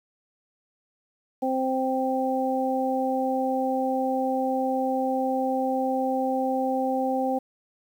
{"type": "harmonic tone", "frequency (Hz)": 261.6, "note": "C4", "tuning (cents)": 0, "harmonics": [1, 2, 3], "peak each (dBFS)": [-27, -27, -27], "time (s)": [1.42, 7.39], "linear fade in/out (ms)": 10, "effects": ["9-bit"]}